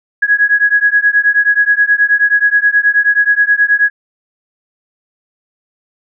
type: beating tone pair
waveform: sine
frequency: 1661.2 / 1670.6 Hz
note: G#6 / G#6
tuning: 0 / +10 cents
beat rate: 9.4 Hz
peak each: -11 dBFS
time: 0.22-3.9 s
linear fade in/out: 10 ms
effects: none